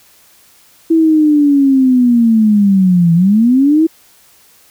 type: linear two-way sweep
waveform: sine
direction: down then up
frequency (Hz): 329.6 to 164.81 to 329.6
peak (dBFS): -6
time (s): 0.9-3.87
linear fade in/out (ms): 10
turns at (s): 3.14
effects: white hiss -47 dBFS RMS until 4.7 s